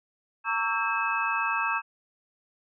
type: tone cluster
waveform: sine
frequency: 914 / 1127 / 1319 / 1602 / 2594 Hz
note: A#5 / C#6 / E6 / G6 / E7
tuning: -34 / +28 / +1 / +37 / -28 cents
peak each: -31 dBFS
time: 0.44-1.82 s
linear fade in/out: 50 ms
effects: none